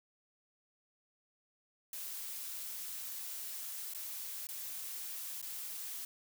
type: noise with dropouts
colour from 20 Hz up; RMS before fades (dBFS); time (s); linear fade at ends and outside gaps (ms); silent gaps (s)
blue; -43; 1.93-6.05; 2; 3.937-3.947 / 4.47-4.488 / 5.416-5.426
effects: none